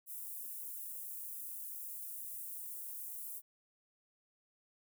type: high-pass noise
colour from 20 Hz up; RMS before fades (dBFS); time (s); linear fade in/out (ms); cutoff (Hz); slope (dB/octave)
white; -45; 0.06-3.42; 50; 9900; 24
effects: none

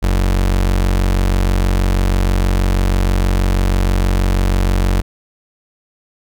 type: tone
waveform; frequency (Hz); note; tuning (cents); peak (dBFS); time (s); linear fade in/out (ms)
35% pulse; 46.25; F#1; 0; -10; 0.02-5.02; 20
effects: none

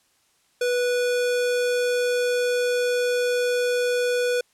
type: tone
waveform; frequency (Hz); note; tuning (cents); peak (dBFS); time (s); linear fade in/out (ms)
square; 490.9; B4; -10; -21; 0.61-4.41; 5
effects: white hiss -64 dBFS RMS until 4.53 s + low-pass 10000 Hz 12 dB/octave

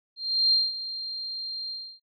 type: tone with ADSR envelope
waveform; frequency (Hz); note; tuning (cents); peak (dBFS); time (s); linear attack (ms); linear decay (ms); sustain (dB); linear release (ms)
sine; 4186; C8; 0; -17; 0.16-2; 360; 200; -14; 300
effects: noise-tail reverb RT60 0.1 s tail -25 dB re dry

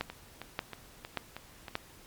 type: two click trains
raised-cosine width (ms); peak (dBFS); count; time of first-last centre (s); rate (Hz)
0.3; -15 / -24; 4 / 6; 0.01-1.754 / 0.1-1.682; 1.72 / 3.16
effects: pink hiss -55 dBFS RMS until 2.06 s + MP3 96 kbps

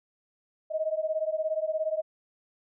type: beating tone pair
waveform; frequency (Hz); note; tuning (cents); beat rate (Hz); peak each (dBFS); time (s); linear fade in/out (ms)
sine; 622.3 / 639.3; D#5 / D#5; 0 / +47; 17; -29 / -30; 0.7-2.02; 20
effects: none

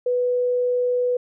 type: tone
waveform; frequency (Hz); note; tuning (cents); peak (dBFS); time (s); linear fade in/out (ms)
sine; 493.9; B4; 0; -18; 0.06-1.17; 5
effects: none

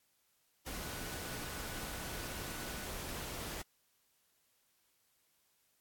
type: tone in noise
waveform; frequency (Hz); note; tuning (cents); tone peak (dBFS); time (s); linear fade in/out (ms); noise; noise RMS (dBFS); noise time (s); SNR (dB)
sine; 1480; F#6; 0; -53; 0.73-2.86; 5; pink; -43; 0.66-3.62; -13
effects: white hiss -75 dBFS RMS until 5.8 s + AAC 64 kbps

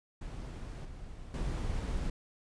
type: noise with level steps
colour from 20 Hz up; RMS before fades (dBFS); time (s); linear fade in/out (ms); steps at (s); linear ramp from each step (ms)
brown; -41 / -46 / -34; 0.21-2.1; 5; 0.85 / 1.34; 2
effects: resampled to 22050 Hz

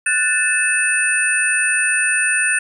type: tone cluster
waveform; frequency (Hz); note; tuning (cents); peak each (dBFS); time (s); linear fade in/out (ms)
sine; 1486 / 1765 / 2606 / 9140; F#6 / A6 / E7 / D9; +7 / +5 / -20 / -48; -20; 0.06-2.59; 5
effects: 8-bit

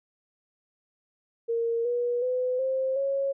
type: tone with pitch steps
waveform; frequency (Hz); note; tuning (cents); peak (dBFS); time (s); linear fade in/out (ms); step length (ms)
sine; 463.1 / 483.3 / 504.4 / 526.5 / 549.5; A#4 / B4 / B4 / C5 / C#5; -11 / -38 / +36 / +11 / -15; -24; 1.48-3.33; 20; 370
effects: none

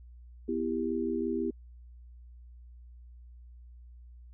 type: chord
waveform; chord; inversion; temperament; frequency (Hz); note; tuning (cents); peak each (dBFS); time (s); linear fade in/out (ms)
sine; E minor; second; just; 247.2 / 329.6 / 395.6; B3 / E4 / G4; +2 / 0 / +16; -33; 0.48-1.51; 10
effects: added 60 Hz sine -48 dBFS peak until 4.33 s

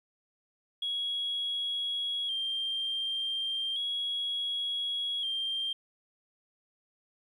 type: tone with vibrato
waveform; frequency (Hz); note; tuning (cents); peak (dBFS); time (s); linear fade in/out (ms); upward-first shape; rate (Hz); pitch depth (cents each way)
sine; 3251; G#7; -38; -29; 0.82-5.73; 5; square; 0.34; 39
effects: tanh soft clip ceiling -25 dBFS + 11-bit

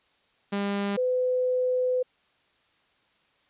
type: tone pair in turn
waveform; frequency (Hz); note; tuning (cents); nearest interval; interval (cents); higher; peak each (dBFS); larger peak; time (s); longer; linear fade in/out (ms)
sawtooth / sine; 200.8 / 504.9; G3 / B4; +42 / +38; octave + major third; 1596; second; -22; neither; 0.52-0.97 / 0.97-2.03; second; 10
effects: white hiss -66 dBFS RMS until 3.49 s + resampled to 8000 Hz

